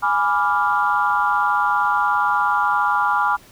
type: chord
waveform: sine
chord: G# diminished seventh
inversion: none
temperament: equal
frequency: 830.6 / 987.8 / 1174.7 / 1396.9 Hz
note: G#5 / B5 / D6 / F6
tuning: 0 / 0 / 0 / 0 cents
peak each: -21 dBFS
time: 0.02-3.37 s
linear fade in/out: 20 ms
effects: tanh soft clip ceiling -5 dBFS + pink hiss -48 dBFS RMS until 3.51 s